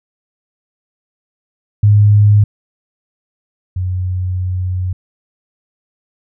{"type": "tone pair in turn", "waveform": "sine", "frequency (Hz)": [103.83, 91.62], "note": ["G#2", "F#2"], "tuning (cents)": [0, -17], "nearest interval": "major second", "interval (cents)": 217, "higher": "first", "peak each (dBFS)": [-5, -15], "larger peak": "first", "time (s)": [[1.83, 2.44], [3.76, 4.93]], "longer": "second", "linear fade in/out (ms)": 5, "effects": []}